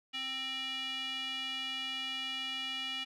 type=tone with band-pass filter; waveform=square; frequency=263.6 Hz; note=C4; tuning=13 cents sharp; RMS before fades=-38 dBFS; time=0.13-3.05 s; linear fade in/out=20 ms; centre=2900 Hz; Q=5.3; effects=none